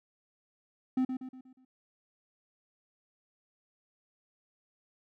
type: tone with echo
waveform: triangle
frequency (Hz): 258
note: C4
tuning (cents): -24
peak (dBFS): -23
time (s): 0.97-1.05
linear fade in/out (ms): 5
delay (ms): 120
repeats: 5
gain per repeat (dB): -7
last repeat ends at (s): 1.65
effects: none